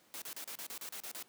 white noise bursts, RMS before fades -44 dBFS, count 10, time 0.14-1.226 s, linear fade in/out 0 ms, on 78 ms, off 34 ms, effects pink hiss -66 dBFS RMS until 1.28 s + high-pass 200 Hz 12 dB/octave

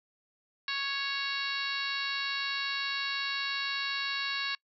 harmonic tone with a mistuned harmonic, 554.4 Hz, C#5, in tune, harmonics 2 / 3 / 4 / 5 / 6 / 7 / 8 / 9 / 10, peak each -40 / -36 / -39 / -38 / -46 / -37 / -38 / -49 / -50 dBFS, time 0.68-4.55 s, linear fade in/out 2 ms, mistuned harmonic 9, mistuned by +19 cents, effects noise-tail reverb RT60 0.1 s tail -25 dB re dry

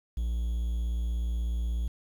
triangle tone with quantisation, 58.27 Hz, A#1, in tune, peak -25 dBFS, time 0.17-1.88 s, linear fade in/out 5 ms, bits 9, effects none

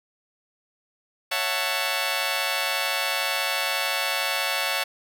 10% pulse chord, F# minor seventh, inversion second, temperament just, 555 / 666 / 740 / 888 Hz, C#5 / E5 / F#5 / A5, +2 / +18 / 0 / +16 cents, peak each -22 dBFS, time 1.31-4.84 s, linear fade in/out 10 ms, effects none

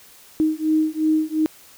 sine beating tone pair, 311.1 / 313.9 Hz, D#4 / D#4, 0 / +15 cents, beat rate 2.8 Hz, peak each -20 dBFS, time 0.4-1.46 s, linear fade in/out 0 ms, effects white hiss -48 dBFS RMS until 1.77 s

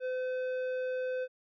sine tone with tanh clipping, 510 Hz, C5, 44 cents flat, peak -33 dBFS, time 0-1.28 s, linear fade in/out 50 ms, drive 10 dB, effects none

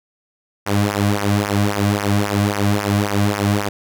sawtooth tone with flanger, 102 Hz, G#2, 31 cents flat, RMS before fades -18 dBFS, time 0.66-3.69 s, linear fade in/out 10 ms, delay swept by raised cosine 0.24 to 2.34 ms, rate 3.7 Hz, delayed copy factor -0.85, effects none

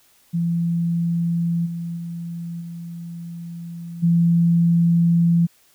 sine tone with level steps, 169.5 Hz, E3, 49 cents sharp, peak -18 / -25 / -27 / -30 / -13 dBFS, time 0.33-5.47 s, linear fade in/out 20 ms, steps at 1.65 / 1.96 / 2.6 / 4.02 s, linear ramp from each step 20 ms, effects white hiss -57 dBFS RMS until 5.74 s

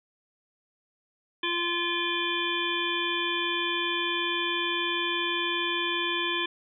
harmonic tone, 345.2 Hz, F4, 20 cents flat, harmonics 1 / 3 / 5 / 7 / 9 / 10, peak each -33 / -33 / -33 / -33 / -33 / -33 dBFS, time 1.43-6.46 s, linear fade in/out 5 ms, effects none

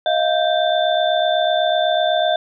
sine tone cluster, 632 / 700 / 1564 / 3550 Hz, D#5 / F5 / G6 / A7, +27 / +4 / -4 / +15 cents, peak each -18 / -18 / -27 / -24 dBFS, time 0.06-2.36 s, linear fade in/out 2 ms, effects none

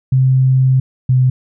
sine tone pair in turn, 130.81 / 128.41 Hz, C3 / C3, 0 / -32 cents, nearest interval unison, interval 32 cents, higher first, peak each -8 dBFS, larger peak neither, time 0.12-0.8 / 1.09-1.3 s, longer first, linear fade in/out 5 ms, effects none

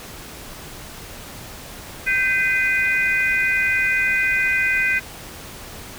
sine tone cluster, 1555 / 2036 / 2470 Hz, G6 / C7 / D#7, -14 / -48 / -13 cents, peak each -21 dBFS, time 2.06-5 s, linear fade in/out 20 ms, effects pink hiss -37 dBFS RMS until 5.98 s

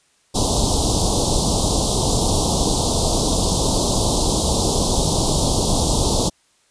pink band-stop noise, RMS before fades -18 dBFS, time 0.34-6.3 s, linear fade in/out 20 ms, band 1000 to 3500 Hz, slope 48 dB/octave, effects white hiss -60 dBFS RMS until 6.7 s + resampled to 22050 Hz

